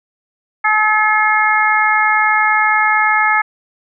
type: harmonic tone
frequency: 428.8 Hz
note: A4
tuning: 45 cents flat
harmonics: 2 / 3 / 4 / 5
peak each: -16 / -16 / -16 / -16 dBFS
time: 0.64-3.42 s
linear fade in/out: 10 ms
effects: none